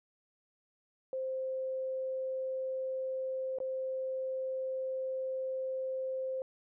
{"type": "tone with dropouts", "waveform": "sine", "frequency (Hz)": 523.3, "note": "C5", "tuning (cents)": 0, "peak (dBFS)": -33, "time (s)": [1.13, 6.42], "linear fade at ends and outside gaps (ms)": 1, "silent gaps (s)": [3.586, 3.602], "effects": []}